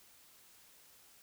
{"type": "silence", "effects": ["white hiss -62 dBFS RMS until 1.22 s"]}